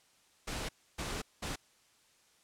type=noise bursts at uneven times; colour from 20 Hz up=pink; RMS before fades=-38 dBFS; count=3; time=0.47-0.69 / 0.98-1.22 / 1.42-1.56 s; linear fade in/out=10 ms; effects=white hiss -67 dBFS RMS until 2.43 s + low-pass 9000 Hz 12 dB/octave